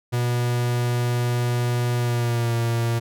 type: tone with pitch glide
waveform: 45% pulse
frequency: 121.3 to 116.76 Hz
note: B2 to A#2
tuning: -31 to +3 cents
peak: -20 dBFS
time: 0.12-3 s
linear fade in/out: 20 ms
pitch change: -66 cents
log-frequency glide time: 1.97-2.54 s
effects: none